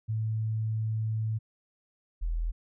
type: tone pair in turn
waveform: sine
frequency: 110 / 41.2 Hz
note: A2 / E1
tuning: 0 / 0 cents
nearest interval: octave + perfect fourth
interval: 1700 cents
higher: first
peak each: -27 dBFS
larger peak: neither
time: 0.08-1.39 / 2.21-2.52 s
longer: first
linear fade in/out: 20 ms
effects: none